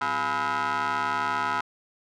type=ring-modulated tone; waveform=25% pulse; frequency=147.5 Hz; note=D3; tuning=8 cents sharp; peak=-18 dBFS; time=0.01-1.61 s; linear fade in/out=5 ms; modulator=1140 Hz; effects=low-pass 5000 Hz 12 dB/octave